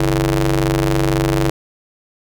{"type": "ring-modulated tone", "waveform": "sawtooth", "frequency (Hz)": 98, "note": "G2", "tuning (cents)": 0, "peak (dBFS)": -7, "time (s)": [0, 1.5], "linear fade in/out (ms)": 5, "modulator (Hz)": 233, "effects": []}